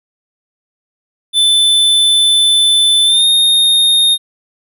square tone with pitch glide, 3520 to 3689 Hz, A7 to A#7, 0 to -19 cents, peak -8 dBFS, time 1.33-4.18 s, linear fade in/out 50 ms, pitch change +81 cents, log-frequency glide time 3.05-3.26 s, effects none

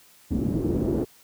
pink noise with low-pass filter sweep, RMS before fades -24 dBFS, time 0.3-1.05 s, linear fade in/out 20 ms, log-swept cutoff 250 to 400 Hz, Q 2.4, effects white hiss -55 dBFS RMS until 1.23 s + high-pass 60 Hz 12 dB/octave

